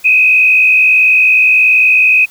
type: tone with frequency modulation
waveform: sine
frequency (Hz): 2524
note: D#7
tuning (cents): +24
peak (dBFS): -5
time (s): 0.04-2.26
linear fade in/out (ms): 20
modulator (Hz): 58.5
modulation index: 1.1
effects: white hiss -41 dBFS RMS until 2.3 s